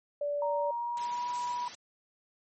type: tone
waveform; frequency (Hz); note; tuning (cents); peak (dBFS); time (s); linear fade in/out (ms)
sine; 580; D5; -22; -29; 0.21-0.71; 5
type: tone with pitch glide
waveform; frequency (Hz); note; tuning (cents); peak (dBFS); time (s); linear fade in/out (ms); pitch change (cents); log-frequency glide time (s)
sine; 932.3 to 973.6; A#5 to B5; 0 to -25; -31; 0.42-1.68; 2; +75; 0.55-1.28
type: high-pass noise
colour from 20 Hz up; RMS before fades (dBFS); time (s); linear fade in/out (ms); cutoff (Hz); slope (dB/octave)
white; -44; 0.97-1.75; 2; 120; 12
effects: MP3 32 kbps